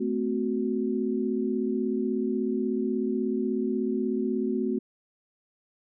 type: chord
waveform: sine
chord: F# diminished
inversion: first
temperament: equal with one note detuned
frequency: 220 / 256.4 / 370 Hz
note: A3 / C4 / F#4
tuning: 0 / -35 / 0 cents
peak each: -29 dBFS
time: 0-4.79 s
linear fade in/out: 10 ms
effects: none